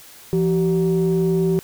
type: tone pair together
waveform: sine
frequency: 169.3 / 382.9 Hz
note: E3 / G4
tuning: +46 / -41 cents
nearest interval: octave + major second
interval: 1413 cents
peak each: -17 dBFS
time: 0.33-1.59 s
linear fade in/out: 0 ms
effects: tanh soft clip ceiling -11 dBFS + white hiss -44 dBFS RMS until 1.63 s